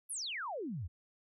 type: exponential sweep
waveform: sine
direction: down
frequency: 11840 to 73.42 Hz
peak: -37 dBFS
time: 0.09-0.88 s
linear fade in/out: 20 ms
effects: none